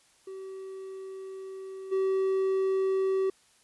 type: tone with level steps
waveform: triangle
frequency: 382.9 Hz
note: G4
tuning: 41 cents flat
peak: -36 / -22 dBFS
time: 0.27-3.3 s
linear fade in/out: 5 ms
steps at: 1.91 s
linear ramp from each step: 20 ms
effects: white hiss -63 dBFS RMS until 3.63 s + resampled to 24000 Hz